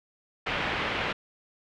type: low-pass noise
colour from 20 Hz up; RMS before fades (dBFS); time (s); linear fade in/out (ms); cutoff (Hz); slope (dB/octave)
white; -30; 0.46-1.13; 10; 2800; 24
effects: none